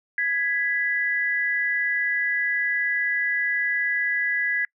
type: tone pair together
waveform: sine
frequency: 1663 / 1982 Hz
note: G#6 / B6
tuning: +2 / +6 cents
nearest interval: minor third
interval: 304 cents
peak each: -24 dBFS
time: 0.18-4.65 s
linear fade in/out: 2 ms
effects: noise-tail reverb RT60 0.1 s tail -26 dB re dry